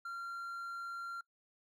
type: tone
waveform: triangle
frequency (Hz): 1379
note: F6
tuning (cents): -22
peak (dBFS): -38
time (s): 0.05-1.21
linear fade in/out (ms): 5
effects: noise-tail reverb RT60 0.1 s tail -24 dB re dry